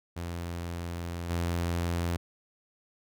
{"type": "tone with level steps", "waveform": "sawtooth", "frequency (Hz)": 85.8, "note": "F2", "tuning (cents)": -30, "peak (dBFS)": [-30, -24], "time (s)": [0.16, 2.17], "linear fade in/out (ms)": 10, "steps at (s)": 1.29, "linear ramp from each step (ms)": 20, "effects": []}